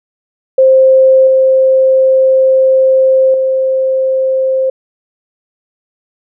sine tone with level steps, 526 Hz, C5, 9 cents sharp, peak -3 / -5 / -9 dBFS, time 0.58-4.7 s, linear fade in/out 5 ms, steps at 1.27 / 3.34 s, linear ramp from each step 2 ms, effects none

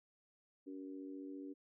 harmonic tone, 94.7 Hz, F#2, 41 cents sharp, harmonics 3 / 4 / 5, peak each -46 / -53 / -57 dBFS, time 0.66-1.54 s, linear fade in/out 20 ms, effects none

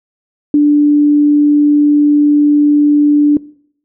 sine tone, 293.7 Hz, D4, in tune, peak -5 dBFS, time 0.54-3.37 s, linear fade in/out 2 ms, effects noise-tail reverb RT60 0.6 s tail -21 dB re dry

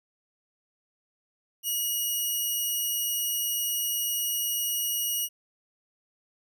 5% pulse tone, 2898 Hz, F#7, 37 cents flat, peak -18 dBFS, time 1.63-5.29 s, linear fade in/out 50 ms, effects none

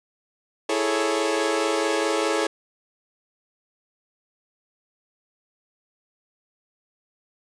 sawtooth chord, A major seventh, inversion second, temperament equal, 329.6 / 415.3 / 440 / 554.4 Hz, E4 / G#4 / A4 / C#5, 0 / 0 / 0 / 0 cents, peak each -23 dBFS, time 0.69-2.47 s, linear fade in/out 5 ms, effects resampled to 22050 Hz

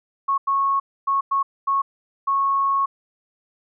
sine tone bursts at uneven times, 1100 Hz, C#6, 14 cents flat, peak -17 dBFS, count 6, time 0.28-0.38 / 0.47-0.8 / 1.07-1.21 / 1.31-1.43 / 1.67-1.82 / 2.27-2.86 s, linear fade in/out 10 ms, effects none

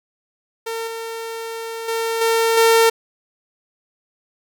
sawtooth tone with level steps, 454.6 Hz, A#4, 43 cents flat, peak -20 / -23 / -16 / -11 / -7 dBFS, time 0.66-2.9 s, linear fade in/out 10 ms, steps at 0.87 / 1.88 / 2.21 / 2.57 s, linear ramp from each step 5 ms, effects none

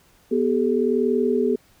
sine tone cluster, 244.5 / 392.2 / 433.2 Hz, B3 / G4 / A4, -17 / +1 / -27 cents, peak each -22 dBFS, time 0.31-1.56 s, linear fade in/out 10 ms, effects pink hiss -57 dBFS RMS until 1.8 s

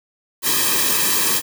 white noise with comb filter, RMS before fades -18 dBFS, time 0.42-1.42 s, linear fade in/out 50 ms, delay 1.4 ms, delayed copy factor -1, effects none

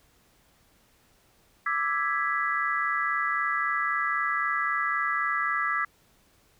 sine chord, E dominant seventh, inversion third, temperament equal, 1174.7 / 1318.5 / 1661.2 / 1975.5 Hz, D6 / E6 / G#6 / B6, 0 / 0 / 0 / 0 cents, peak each -30 dBFS, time 1.66-5.85 s, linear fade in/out 5 ms, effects pink hiss -63 dBFS RMS until 6.59 s

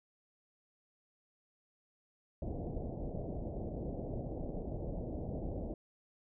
pink low-pass noise, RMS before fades -40 dBFS, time 2.42-5.74 s, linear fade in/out 2 ms, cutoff 690 Hz, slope 48 dB/octave, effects none

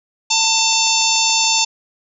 harmonic tone, 893 Hz, A5, 25 cents sharp, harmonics 1 / 3 / 4 / 5 / 6 / 7 / 8, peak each -21 / -21 / -21 / -21 / -21 / -21 / -21 dBFS, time 0.3-1.65 s, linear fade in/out 10 ms, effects none

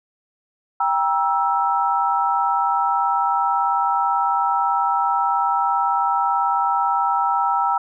sine chord, E diminished, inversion first, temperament just, 791.1 / 949.3 / 1318.5 Hz, G5 / Bb5 / E6, +16 / +31 / 0 cents, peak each -21 dBFS, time 0.8-7.78 s, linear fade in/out 5 ms, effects none

